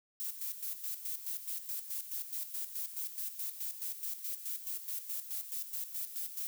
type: noise with tremolo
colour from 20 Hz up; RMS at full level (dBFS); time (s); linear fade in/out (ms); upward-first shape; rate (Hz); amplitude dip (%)
violet; -38; 0.2-6.47; 0; square; 4.7; 65
effects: none

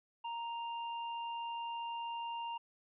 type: tone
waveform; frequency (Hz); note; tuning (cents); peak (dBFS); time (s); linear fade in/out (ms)
square; 932.3; A#5; 0; -39; 0.24-2.58; 10
effects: resampled to 8000 Hz

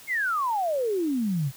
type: exponential sweep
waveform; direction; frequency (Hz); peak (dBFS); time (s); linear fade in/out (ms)
sine; down; 2200 to 126.8; -23; 0.07-1.52; 50
effects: white hiss -48 dBFS RMS until 1.56 s

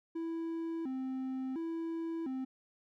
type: tone with vibrato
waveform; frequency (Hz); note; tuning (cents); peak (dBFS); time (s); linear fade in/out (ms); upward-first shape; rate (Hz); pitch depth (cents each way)
triangle; 293.7; D4; 0; -33; 0.15-2.45; 10; square; 0.71; 200
effects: none

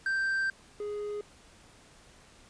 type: tone pair in turn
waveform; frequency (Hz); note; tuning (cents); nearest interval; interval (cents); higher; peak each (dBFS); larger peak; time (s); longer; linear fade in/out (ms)
triangle; 1568 / 415.3; G6 / G#4; 0 / 0; octave + major seventh; 2300; first; -25 / -31; first; 0.06-0.5 / 0.8-1.21; first; 2
effects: pink hiss -57 dBFS RMS until 2.49 s + resampled to 22050 Hz

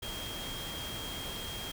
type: tone in noise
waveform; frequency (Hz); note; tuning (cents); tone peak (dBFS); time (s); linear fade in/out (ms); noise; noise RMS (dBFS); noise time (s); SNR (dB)
sine; 3234; G#7; -47; -41; 0.02-1.72; 10; pink; -41; 0.02-1.72; -3
effects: none

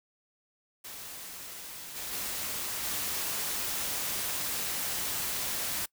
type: noise with level steps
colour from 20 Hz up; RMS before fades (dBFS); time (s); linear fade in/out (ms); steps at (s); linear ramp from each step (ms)
white; -43 / -38 / -35 / -33; 0.84-5.86; 10; 1.95 / 2.11 / 2.82; 20
effects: noise-tail reverb RT60 0.1 s tail -23 dB re dry

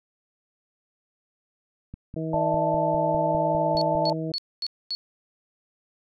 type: click train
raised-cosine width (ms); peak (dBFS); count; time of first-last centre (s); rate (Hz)
5; -25; 11; 1.94-3.952; 4.97
type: harmonic tone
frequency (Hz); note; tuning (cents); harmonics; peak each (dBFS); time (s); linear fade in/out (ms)
160; D#3; +49; 1 / 2 / 3 / 4; -30 / -31 / -35 / -36; 2.16-4.32; 5
type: chord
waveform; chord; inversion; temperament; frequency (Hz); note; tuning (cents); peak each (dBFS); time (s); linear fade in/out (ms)
sine; D suspended second; none; equal with one note detuned; 597.9 / 659.3 / 880; D5 / E5 / A5; +31 / 0 / 0; -26; 2.33-4.13; 5
type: tone bursts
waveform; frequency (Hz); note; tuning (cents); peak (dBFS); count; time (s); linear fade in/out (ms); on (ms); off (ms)
sine; 4395; C#8; -16; -26; 5; 3.77-4.95; 0; 44; 240
effects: none

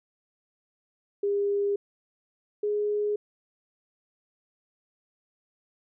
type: tone pair in turn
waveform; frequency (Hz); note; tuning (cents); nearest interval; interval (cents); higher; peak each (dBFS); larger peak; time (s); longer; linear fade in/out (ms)
sine; 404 / 416.3; G#4 / G#4; -48 / +4; minor second; 52; second; -23 / -24; first; 1.23-1.76 / 2.63-3.16; neither; 5
effects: none

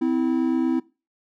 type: tone pair together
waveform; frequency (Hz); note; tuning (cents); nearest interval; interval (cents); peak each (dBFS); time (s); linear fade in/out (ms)
triangle; 257.5 / 326; C4 / E4; -28 / -19; major third; 409; -20; 0.01-0.8; 10
effects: noise-tail reverb RT60 0.3 s tail -20 dB re dry

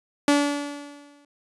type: tone with exponential decay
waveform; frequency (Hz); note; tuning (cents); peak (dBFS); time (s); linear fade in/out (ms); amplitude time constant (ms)
sawtooth; 288.1; D4; -33; -11; 0.28-1.25; 2; 210
effects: resampled to 24000 Hz

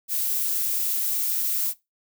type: noise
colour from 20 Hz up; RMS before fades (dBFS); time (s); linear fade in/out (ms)
violet; -25; 0.08-1.74; 50
effects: noise-tail reverb RT60 0.2 s tail -19 dB re dry

